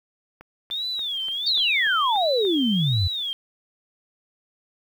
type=click train; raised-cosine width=0.5 ms; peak=-28 dBFS; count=8; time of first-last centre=0.41-2.451 s; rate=3.43 Hz
type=tone with vibrato; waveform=sine; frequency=3520 Hz; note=A7; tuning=in tune; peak=-25 dBFS; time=0.71-3.33 s; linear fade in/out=0 ms; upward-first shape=sine; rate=1.4 Hz; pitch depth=220 cents each way
type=exponential sweep; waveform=sine; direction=down; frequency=4692 to 83.5 Hz; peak=-19 dBFS; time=1.46-3.08 s; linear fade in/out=10 ms
effects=8-bit